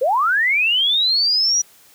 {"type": "linear sweep", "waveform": "sine", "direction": "up", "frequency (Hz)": [466.2, 5880], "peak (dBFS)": -14, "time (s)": [0.01, 1.62], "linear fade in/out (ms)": 10, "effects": ["white hiss -50 dBFS RMS until 1.94 s", "high-pass 60 Hz 12 dB/octave"]}